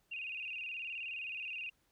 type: tone with vibrato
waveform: sine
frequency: 2637 Hz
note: E7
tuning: in tune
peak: -39 dBFS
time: 0.11-1.7 s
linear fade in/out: 10 ms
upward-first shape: square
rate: 19 Hz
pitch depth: 82 cents each way
effects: pink hiss -75 dBFS RMS until 1.91 s